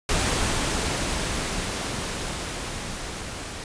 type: noise with level ramp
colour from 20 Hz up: pink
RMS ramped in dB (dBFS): -23 to -35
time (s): 0.09-3.64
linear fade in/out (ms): 2
effects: resampled to 22050 Hz